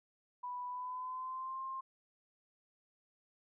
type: tone with pitch glide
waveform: sine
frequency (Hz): 987.8 to 1058.7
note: B5 to C6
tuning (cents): 0 to +20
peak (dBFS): -39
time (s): 0.43-1.81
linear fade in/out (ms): 10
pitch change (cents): +120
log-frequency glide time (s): 0.67-1.62
effects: none